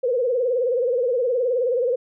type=tone with vibrato; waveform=sine; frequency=493.9 Hz; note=B4; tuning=in tune; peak=-18 dBFS; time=0.03-1.96 s; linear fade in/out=10 ms; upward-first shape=sine; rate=19 Hz; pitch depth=110 cents each way; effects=none